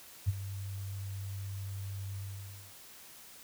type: tone with ADSR envelope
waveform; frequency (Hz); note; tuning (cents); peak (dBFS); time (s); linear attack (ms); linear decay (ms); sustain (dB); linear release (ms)
sine; 98; G2; 0; -23; 0.26-2.74; 27; 30; -14; 570
effects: white hiss -53 dBFS RMS until 3.43 s